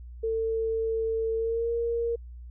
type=tone with pitch glide; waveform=sine; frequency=448.6 to 466.6 Hz; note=A4 to A#4; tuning=+34 to +2 cents; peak=-25 dBFS; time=0.23-2.16 s; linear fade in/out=10 ms; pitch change=+68 cents; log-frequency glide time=1.35-1.71 s; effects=added 60 Hz sine -40 dBFS peak until 2.5 s